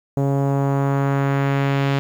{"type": "tone with low-pass filter sweep", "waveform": "sawtooth", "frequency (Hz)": 138.59, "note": "C#3", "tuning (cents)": 0, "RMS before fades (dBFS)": -19, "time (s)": [0.17, 1.99], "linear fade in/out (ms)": 0, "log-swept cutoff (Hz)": [610, 3300], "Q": 1.2, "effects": ["8-bit"]}